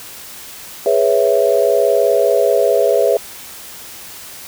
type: chord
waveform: sine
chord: C# minor seventh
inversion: second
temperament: equal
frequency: 415.3 / 493.9 / 554.4 / 659.3 Hz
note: G#4 / B4 / C#5 / E5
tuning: 0 / 0 / 0 / 0 cents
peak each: -16 dBFS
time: 0.86-3.17 s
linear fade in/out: 2 ms
effects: white hiss -34 dBFS RMS until 4.47 s